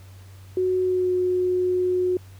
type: tone with pitch glide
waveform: sine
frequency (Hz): 369.4 to 364.1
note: F#4 to F#4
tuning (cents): -3 to -28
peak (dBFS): -19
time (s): 0.57-2.17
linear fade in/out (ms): 2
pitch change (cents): -25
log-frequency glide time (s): 0.83-1.12
effects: added 95 Hz sine -42 dBFS peak until 2.39 s + pink hiss -54 dBFS RMS until 2.39 s